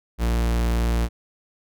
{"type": "tone", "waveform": "45% pulse", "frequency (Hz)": 58, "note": "A#1", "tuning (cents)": -8, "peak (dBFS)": -19, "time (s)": [0.18, 1.09], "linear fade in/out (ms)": 50, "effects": []}